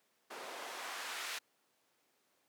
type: noise with band-pass filter sweep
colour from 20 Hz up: white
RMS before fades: -44 dBFS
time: 0.3-1.39 s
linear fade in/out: 10 ms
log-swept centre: 490 to 2100 Hz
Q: 0.7
effects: pink hiss -75 dBFS RMS until 2.48 s + high-pass 300 Hz 12 dB/octave